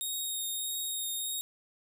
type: tone with vibrato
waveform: 10% pulse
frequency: 3729 Hz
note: A#7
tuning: in tune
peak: -26 dBFS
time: 0.01-1.41 s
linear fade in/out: 0 ms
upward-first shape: triangle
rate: 1.6 Hz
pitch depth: 16 cents each way
effects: none